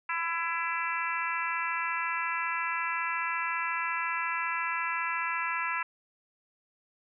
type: harmonic tone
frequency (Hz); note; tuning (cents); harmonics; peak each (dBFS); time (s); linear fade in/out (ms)
334.5; E4; +25; 3 / 4 / 5 / 6 / 7 / 8; -34 / -35 / -36 / -37 / -37 / -38; 0.09-5.83; 5
effects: none